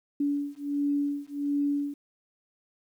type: beating tone pair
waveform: sine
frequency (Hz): 285.7 / 287.1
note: D4 / D4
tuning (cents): -48 / -39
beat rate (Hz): 1.4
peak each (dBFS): -29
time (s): 0.2-1.94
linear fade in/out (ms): 5
effects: 10-bit